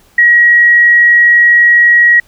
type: tone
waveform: sine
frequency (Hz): 1904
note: A#6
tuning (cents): +36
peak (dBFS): -3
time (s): 0.18-2.2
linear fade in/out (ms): 5
effects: pink hiss -48 dBFS RMS until 2.27 s